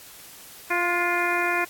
harmonic tone with a mistuned harmonic, 349.2 Hz, F4, in tune, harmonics 1 / 2 / 3 / 4 / 5 / 6 / 7, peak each -29 / -29 / -29 / -29 / -29 / -29 / -29 dBFS, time 0.7-1.65 s, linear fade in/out 10 ms, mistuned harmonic 4, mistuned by +30 cents, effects white hiss -45 dBFS RMS until 1.69 s + AAC 64 kbps

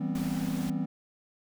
triangle chord, C major seventh, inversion first, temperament equal with one note detuned, 164.81 / 196 / 246.9 / 265.3 Hz, E3 / G3 / B3 / C4, 0 / 0 / 0 / +24 cents, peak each -32 dBFS, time 0-0.86 s, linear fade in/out 10 ms
pink noise, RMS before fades -43 dBFS, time 0.15-0.7 s, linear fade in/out 2 ms
effects none

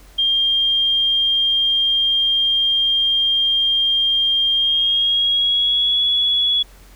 sine tone with pitch glide, 3204 to 3379 Hz, G7 to G#7, +37 to +29 cents, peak -14 dBFS, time 0.18-6.63 s, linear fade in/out 10 ms, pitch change +92 cents, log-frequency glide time 4.52-6.01 s, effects added 46 Hz sine -43 dBFS peak until 6.95 s + pink hiss -49 dBFS RMS until 6.95 s

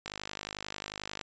click train, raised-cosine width 0.2 ms, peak -19 dBFS, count 60, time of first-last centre 0.06-1.212 s, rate 51.2 Hz, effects resampled to 16000 Hz

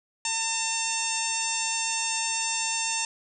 harmonic tone with a mistuned harmonic, 901 Hz, A5, 41 cents sharp, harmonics 1 / 2 / 3 / 4 / 5 / 6 / 7 / 8 / 9, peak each -34 / -40 / -32 / -37 / -40 / -35 / -34 / -32 / -35 dBFS, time 0.25-3.05 s, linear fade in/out 2 ms, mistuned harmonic 9, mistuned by +35 cents, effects none

